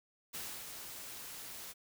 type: noise with ADSR envelope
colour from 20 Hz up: white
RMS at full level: -42 dBFS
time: 0.33-1.74 s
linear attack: 20 ms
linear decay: 280 ms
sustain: -5 dB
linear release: 35 ms
effects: none